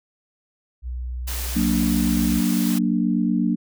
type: tone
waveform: sine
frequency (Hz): 61.74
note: B1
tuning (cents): 0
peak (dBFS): -26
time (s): 0.82-2.42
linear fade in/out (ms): 50
type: high-pass noise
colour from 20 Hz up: white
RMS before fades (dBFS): -31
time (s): 1.27-2.79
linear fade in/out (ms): 10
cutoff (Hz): 120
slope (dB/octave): 96
type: chord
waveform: sine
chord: Gb augmented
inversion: none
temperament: equal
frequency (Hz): 185 / 233.1 / 293.7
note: Gb3 / Bb3 / D4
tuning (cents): 0 / 0 / 0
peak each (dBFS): -22 / -21 / -24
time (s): 1.55-3.56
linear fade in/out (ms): 20
effects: none